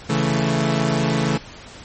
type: chord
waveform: sawtooth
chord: A major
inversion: first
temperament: equal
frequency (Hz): 138.59 / 164.81 / 220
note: C#3 / E3 / A3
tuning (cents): 0 / 0 / 0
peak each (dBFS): -18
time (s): 0.09-1.38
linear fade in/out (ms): 10
effects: pink hiss -40 dBFS RMS until 1.84 s + MP3 32 kbps